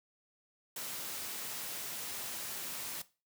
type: noise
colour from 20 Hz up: white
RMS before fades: -41 dBFS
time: 0.76-3.02 s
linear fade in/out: 5 ms
effects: noise-tail reverb RT60 0.3 s tail -17 dB re dry + high-pass 100 Hz 12 dB/octave